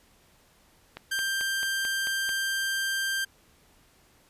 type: click train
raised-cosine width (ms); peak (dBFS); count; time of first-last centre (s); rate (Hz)
0.3; -22; 7; 0.97-2.292; 4.54
type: tone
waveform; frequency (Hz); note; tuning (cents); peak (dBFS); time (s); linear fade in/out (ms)
sawtooth; 1580; G6; +13; -23; 1.11-3.25; 10
effects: pink hiss -61 dBFS RMS until 4.29 s + resampled to 32000 Hz